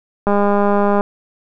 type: click train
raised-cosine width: 1 ms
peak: -3 dBFS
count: 151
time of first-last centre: 0.27-1.009 s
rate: 203 Hz
effects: none